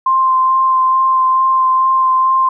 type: tone with vibrato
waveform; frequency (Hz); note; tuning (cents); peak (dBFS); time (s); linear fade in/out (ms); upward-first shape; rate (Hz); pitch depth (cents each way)
sine; 1046.5; C6; 0; -9; 0.06-2.49; 5; sine; 2.3; 11
effects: none